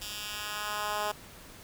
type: tone with high-pass filter sweep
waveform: 10% pulse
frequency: 209.1 Hz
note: G#3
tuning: 12 cents sharp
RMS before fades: -35 dBFS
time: 0.01-1.12 s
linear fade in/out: 10 ms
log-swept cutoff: 3700 to 630 Hz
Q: 1.1
effects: pink hiss -50 dBFS RMS until 1.63 s